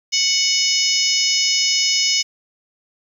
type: harmonic tone with a mistuned harmonic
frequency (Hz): 739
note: F#5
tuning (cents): -2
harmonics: 3 / 4 / 5 / 6 / 7 / 8 / 9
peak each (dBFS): -24 / -23 / -29 / -29 / -18 / -25 / -24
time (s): 0.12-2.23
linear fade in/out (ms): 20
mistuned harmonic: 5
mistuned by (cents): -16
effects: 8-bit